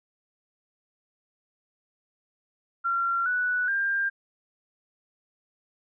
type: tone with pitch steps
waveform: sine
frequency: 1373 / 1480.1 / 1595.5 Hz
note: F6 / F#6 / G6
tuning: -30 / 0 / +30 cents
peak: -23 dBFS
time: 2.84-4.1 s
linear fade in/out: 20 ms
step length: 420 ms
effects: none